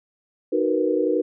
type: chord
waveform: sine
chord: B major seventh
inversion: first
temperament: just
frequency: 308.7 / 370.4 / 463 / 493.9 Hz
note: D#4 / F#4 / A#4 / B4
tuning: -14 / +2 / -12 / 0 cents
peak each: -24 dBFS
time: 0.52-1.22 s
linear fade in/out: 10 ms
effects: none